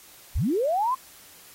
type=linear sweep; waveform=sine; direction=up; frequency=32.79 to 1071 Hz; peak=-21 dBFS; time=0.35-0.95 s; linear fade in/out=10 ms; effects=white hiss -50 dBFS RMS until 1.54 s + AAC 48 kbps